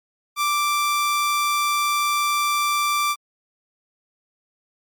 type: tone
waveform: sawtooth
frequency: 1174.7 Hz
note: D6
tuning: in tune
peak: -15 dBFS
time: 0.36-3.16 s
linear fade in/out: 50 ms
effects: MP3 96 kbps